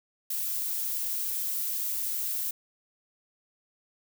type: noise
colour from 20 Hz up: violet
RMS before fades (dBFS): -31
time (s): 0.3-2.51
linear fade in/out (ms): 5
effects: none